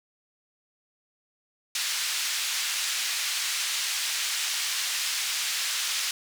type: band-pass noise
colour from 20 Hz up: white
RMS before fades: -29 dBFS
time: 1.75-6.11 s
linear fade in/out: 2 ms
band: 1800 to 6300 Hz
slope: 12 dB/octave
effects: none